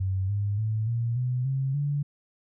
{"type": "tone with pitch steps", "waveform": "sine", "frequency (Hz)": [95, 101.82, 109.13, 116.96, 125.35, 134.35, 143.99], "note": ["F#2", "G#2", "A2", "A#2", "B2", "C3", "D3"], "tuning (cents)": [46, -34, -14, 6, 26, 46, -34], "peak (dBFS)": -24, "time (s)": [0, 2.03], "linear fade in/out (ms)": 10, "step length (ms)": 290, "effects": []}